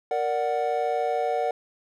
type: chord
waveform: triangle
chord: Bb augmented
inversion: none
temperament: equal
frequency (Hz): 466.2 / 587.3 / 740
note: Bb4 / D5 / F#5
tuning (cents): 0 / 0 / 0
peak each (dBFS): -26 / -27 / -24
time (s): 0.11-1.51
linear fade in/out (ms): 2
effects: none